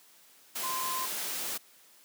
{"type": "tone in noise", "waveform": "sine", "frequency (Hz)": 1036, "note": "C6", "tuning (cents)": -17, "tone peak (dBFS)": -33, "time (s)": [0.63, 1.06], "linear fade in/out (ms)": 10, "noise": "white", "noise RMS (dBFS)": -35, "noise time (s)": [0.55, 1.58], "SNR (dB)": -1, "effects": ["white hiss -59 dBFS RMS until 2.04 s", "high-pass 200 Hz 12 dB/octave"]}